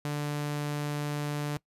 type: tone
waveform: sawtooth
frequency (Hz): 147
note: D3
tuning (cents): +2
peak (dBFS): -26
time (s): 0.05-1.57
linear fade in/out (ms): 0
effects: noise-tail reverb RT60 0.1 s tail -22 dB re dry + resampled to 32000 Hz